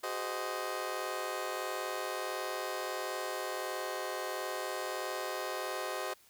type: chord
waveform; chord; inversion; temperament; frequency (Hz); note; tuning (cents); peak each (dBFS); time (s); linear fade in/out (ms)
20% pulse; Ab dominant seventh; third; just; 373.8 / 415.3 / 519.1 / 623; Gb4 / Ab4 / C5 / Eb5; +18 / 0 / -14 / +2; -36 / -39 / -35 / -35; 0.03-6.14; 10
effects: white hiss -63 dBFS RMS until 6.29 s